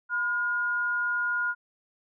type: tone pair together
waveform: sine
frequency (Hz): 1003.5 / 1427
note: B5 / F6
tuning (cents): +27 / +37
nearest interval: tritone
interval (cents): 610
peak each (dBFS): -36 / -25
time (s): 0.09-1.55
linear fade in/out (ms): 50
effects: none